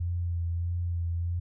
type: tone with vibrato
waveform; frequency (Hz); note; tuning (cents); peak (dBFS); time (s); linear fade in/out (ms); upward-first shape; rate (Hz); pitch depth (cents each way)
sine; 86; F2; -26; -27; 0-1.4; 10; sine; 1.6; 25
effects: none